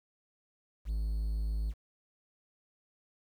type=tone; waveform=triangle; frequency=53.4 Hz; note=G#1; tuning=49 cents sharp; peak=-28 dBFS; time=0.85-1.74 s; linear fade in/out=50 ms; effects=10-bit